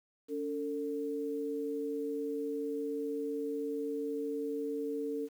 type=tone pair together; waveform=sine; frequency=284.4 / 448.6 Hz; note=C#4 / A4; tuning=+45 / +34 cents; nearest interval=minor sixth; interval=789 cents; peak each=-37 / -35 dBFS; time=0.28-5.29 s; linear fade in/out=50 ms; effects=10-bit